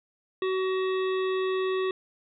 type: harmonic tone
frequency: 376.4 Hz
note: F#4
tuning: 30 cents sharp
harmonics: 1 / 3 / 5 / 7 / 9 / 10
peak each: -25 / -35 / -39 / -42 / -44 / -45 dBFS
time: 0.42-1.91 s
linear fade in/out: 2 ms
effects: none